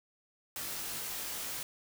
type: noise with comb filter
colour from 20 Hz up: white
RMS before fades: -39 dBFS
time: 0.56-1.63 s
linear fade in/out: 2 ms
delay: 20 ms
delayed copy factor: -1
effects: none